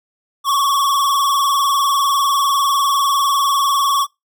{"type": "tone with vibrato", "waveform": "square", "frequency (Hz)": 1117, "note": "C#6", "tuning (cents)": 13, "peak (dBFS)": -14, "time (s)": [0.44, 4.07], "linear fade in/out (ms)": 50, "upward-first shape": "sine", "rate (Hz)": 20, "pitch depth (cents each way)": 70, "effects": ["noise-tail reverb RT60 0.2 s tail -26 dB re dry"]}